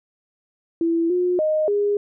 sine tone with pitch steps, 333.1 / 358.8 / 619 / 409.7 Hz, E4 / F4 / D#5 / G#4, +18 / +47 / -9 / -24 cents, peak -17 dBFS, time 0.81-1.97 s, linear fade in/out 2 ms, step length 290 ms, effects none

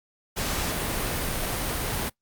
pink noise, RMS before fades -28 dBFS, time 0.36-2.1 s, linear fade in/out 20 ms, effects noise-tail reverb RT60 0.1 s tail -20 dB re dry + Opus 48 kbps

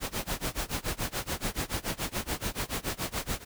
pink noise with tremolo, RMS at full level -30 dBFS, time 0-3.45 s, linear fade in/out 50 ms, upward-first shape sine, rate 7 Hz, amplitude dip 95%, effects none

